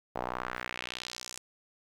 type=tone with band-pass filter sweep; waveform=sawtooth; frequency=61.6 Hz; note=B1; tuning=4 cents flat; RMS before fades=-39 dBFS; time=0.15-1.39 s; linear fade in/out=10 ms; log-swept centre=730 to 7700 Hz; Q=1.9; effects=10-bit